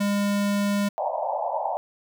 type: tone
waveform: square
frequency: 202.7 Hz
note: G#3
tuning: 42 cents flat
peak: -22 dBFS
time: 0-0.89 s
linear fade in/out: 10 ms
type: band-pass noise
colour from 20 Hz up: white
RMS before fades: -27 dBFS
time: 0.98-1.77 s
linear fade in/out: 0 ms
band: 550 to 940 Hz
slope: 96 dB/octave
effects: none